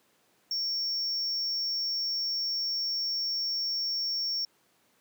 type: tone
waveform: triangle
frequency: 5480 Hz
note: F8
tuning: 34 cents flat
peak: -27 dBFS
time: 0.51-4.45 s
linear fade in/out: 2 ms
effects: pink hiss -67 dBFS RMS until 5 s + high-pass 200 Hz 12 dB/octave